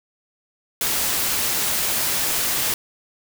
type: noise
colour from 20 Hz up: white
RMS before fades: -22 dBFS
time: 0.81-2.74 s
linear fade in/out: 2 ms
effects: none